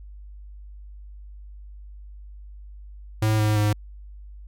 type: tone with pitch steps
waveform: square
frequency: 108.6 / 106.73 / 104.9 Hz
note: A2 / G#2 / G#2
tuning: -22 / +48 / +18 cents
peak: -19 dBFS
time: 3.22-3.73 s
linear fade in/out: 5 ms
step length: 170 ms
effects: added 50 Hz sine -39 dBFS peak until 4.47 s